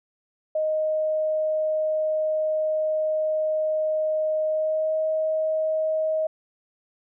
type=tone with pitch glide; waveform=sine; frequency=622.3 to 629.5 Hz; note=D#5 to D#5; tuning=0 to +20 cents; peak=-21 dBFS; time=0.55-6.27 s; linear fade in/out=5 ms; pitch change=+20 cents; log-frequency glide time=4.47-4.97 s; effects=none